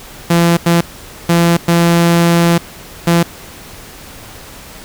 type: tone bursts at uneven times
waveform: sawtooth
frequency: 170 Hz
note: F3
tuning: 46 cents flat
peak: -4 dBFS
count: 5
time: 0.3-0.57 / 0.66-0.81 / 1.29-1.57 / 1.68-2.58 / 3.07-3.23 s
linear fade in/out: 5 ms
effects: pink hiss -34 dBFS RMS until 4.84 s